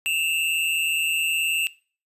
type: tone pair together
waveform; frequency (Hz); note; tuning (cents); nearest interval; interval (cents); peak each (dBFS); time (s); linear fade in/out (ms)
square; 2635 / 2794; E7 / F7; -1 / 0; minor second; 101; -25; 0.06-1.67; 0
effects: noise-tail reverb RT60 0.4 s tail -21 dB re dry + resampled to 32000 Hz